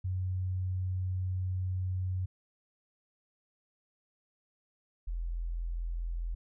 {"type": "tone pair in turn", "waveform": "sine", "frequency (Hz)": [92.5, 42.34], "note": ["F#2", "E1"], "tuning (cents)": [0, 47], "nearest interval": "octave + major second", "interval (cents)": 1353, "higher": "first", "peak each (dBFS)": [-30, -32], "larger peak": "first", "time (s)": [[0.04, 2.26], [5.07, 6.35]], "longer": "first", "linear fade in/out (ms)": 10, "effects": []}